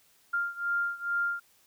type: beating tone pair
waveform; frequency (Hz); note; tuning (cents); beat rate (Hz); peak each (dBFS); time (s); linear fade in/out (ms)
sine; 1396.9 / 1399.2; F6 / F6; 0 / +3; 2.3; -30 / -32; 0.33-1.4; 10
effects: white hiss -64 dBFS RMS until 1.66 s